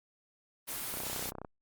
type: noise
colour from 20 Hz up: white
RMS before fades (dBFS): -38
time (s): 0.67-1.31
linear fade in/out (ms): 20
type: click train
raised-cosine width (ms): 1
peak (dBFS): -27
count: 17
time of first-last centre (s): 0.94-1.448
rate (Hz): 31.5
effects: Opus 32 kbps